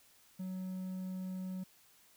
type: tone with quantisation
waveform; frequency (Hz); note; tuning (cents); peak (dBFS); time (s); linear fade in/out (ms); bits
triangle; 186.1; F#3; +10; -36; 0.39-1.64; 10; 11
effects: white hiss -65 dBFS RMS until 2.16 s